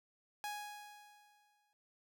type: tone with exponential decay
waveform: sawtooth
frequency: 830.6 Hz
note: G#5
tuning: in tune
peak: -35 dBFS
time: 0.44-1.73 s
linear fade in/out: 0 ms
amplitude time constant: 280 ms
effects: none

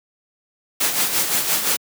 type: noise with tremolo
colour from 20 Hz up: white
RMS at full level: -18 dBFS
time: 0.8-1.77 s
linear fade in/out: 10 ms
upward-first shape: sine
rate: 5.8 Hz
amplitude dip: 55%
effects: high-pass 150 Hz 12 dB/octave

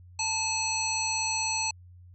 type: harmonic tone with a mistuned harmonic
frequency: 862 Hz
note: A5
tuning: 36 cents flat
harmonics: 1 / 3 / 5 / 7 / 9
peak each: -33 / -33 / -33 / -33 / -33 dBFS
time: 0.19-1.71 s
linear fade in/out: 5 ms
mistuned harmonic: 1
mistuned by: +50 cents
effects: added 89 Hz sine -48 dBFS peak until 2.14 s

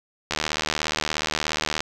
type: click train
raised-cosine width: 0.2 ms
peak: -6 dBFS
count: 116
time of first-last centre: 0.31-1.805 s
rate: 76.9 Hz
effects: none

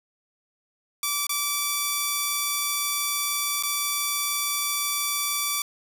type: tone with dropouts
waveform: 5% pulse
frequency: 1159 Hz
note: D6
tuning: 23 cents flat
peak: -12 dBFS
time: 1.03-5.62 s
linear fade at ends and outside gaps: 2 ms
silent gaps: 1.268-1.293 / 3.626-3.634 s
effects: none

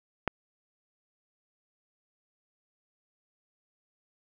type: click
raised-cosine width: 0.5 ms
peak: -11 dBFS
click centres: 0.277 s
effects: none

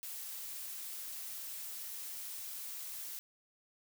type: noise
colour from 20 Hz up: blue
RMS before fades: -44 dBFS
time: 0.03-3.19 s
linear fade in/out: 0 ms
effects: none

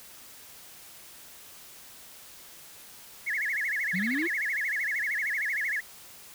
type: tone with vibrato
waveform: sine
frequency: 1921 Hz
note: B6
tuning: 48 cents flat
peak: -26 dBFS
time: 3.26-5.81 s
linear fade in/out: 20 ms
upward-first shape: sine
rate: 13 Hz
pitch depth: 250 cents each way
type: exponential sweep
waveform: sine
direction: up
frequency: 171 to 357.7 Hz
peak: -26 dBFS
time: 3.93-4.28 s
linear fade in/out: 20 ms
effects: tanh soft clip ceiling -22 dBFS + white hiss -49 dBFS RMS until 6.34 s

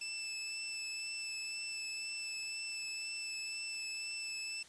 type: tone with vibrato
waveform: 20% pulse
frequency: 2637 Hz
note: E7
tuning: in tune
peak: -34 dBFS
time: 0.01-4.63 s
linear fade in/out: 5 ms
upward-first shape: triangle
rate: 2 Hz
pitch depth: 16 cents each way
effects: white hiss -59 dBFS RMS until 4.68 s + resampled to 22050 Hz

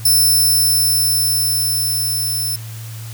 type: tone with level ramp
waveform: 5% pulse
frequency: 5300 Hz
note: E8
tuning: 9 cents sharp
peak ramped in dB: -4 to -13 dBFS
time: 0.05-2.56 s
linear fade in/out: 5 ms
effects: added 112 Hz sine -28 dBFS peak until 3.13 s + white hiss -38 dBFS RMS until 3.13 s

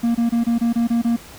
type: tone bursts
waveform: triangle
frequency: 233.7 Hz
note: A#3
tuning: 5 cents sharp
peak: -13 dBFS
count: 8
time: 0.03-1.165 s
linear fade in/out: 10 ms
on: 120 ms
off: 25 ms
effects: pink hiss -41 dBFS RMS until 1.38 s

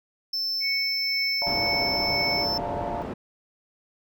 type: tone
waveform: triangle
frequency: 5300 Hz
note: E8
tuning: 9 cents sharp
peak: -24 dBFS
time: 0.33-2.58 s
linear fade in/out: 5 ms
type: tone with tremolo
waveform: sine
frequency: 2217 Hz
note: C#7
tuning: in tune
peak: -25 dBFS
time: 0.6-2.46 s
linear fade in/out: 50 ms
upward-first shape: triangle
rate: 2 Hz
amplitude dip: 50%
type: chord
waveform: sine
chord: Bb major seventh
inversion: first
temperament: just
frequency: 582.7 / 699.2 / 874.1 / 932.3 Hz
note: D5 / F5 / A5 / Bb5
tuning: -14 / +2 / -12 / 0 cents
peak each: -35 / -32 / -36 / -38 dBFS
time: 1.42-3.02 s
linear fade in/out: 0 ms
type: low-pass noise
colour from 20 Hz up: white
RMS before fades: -33 dBFS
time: 1.46-3.14 s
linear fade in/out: 10 ms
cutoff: 580 Hz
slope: 12 dB/octave
effects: none

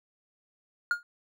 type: tone with exponential decay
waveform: triangle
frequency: 1422 Hz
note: F6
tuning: 31 cents sharp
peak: -18 dBFS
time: 0.91-1.03 s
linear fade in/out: 1 ms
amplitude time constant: 26 ms
effects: none

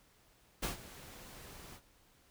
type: noise with ADSR envelope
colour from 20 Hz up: pink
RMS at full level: -35 dBFS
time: 0.62-1.81 s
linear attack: 15 ms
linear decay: 130 ms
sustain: -17 dB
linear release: 65 ms
effects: pink hiss -67 dBFS RMS until 2.3 s

